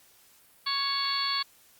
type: harmonic tone with a mistuned harmonic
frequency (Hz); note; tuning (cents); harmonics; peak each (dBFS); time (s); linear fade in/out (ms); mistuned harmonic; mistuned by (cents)
554.4; C#5; 0; 2 / 3 / 4 / 5 / 6 / 7 / 8; -32 / -38 / -37 / -41 / -35 / -41 / -29; 0.66-1.43; 10; 6; +37
effects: white hiss -59 dBFS RMS until 1.79 s + Opus 48 kbps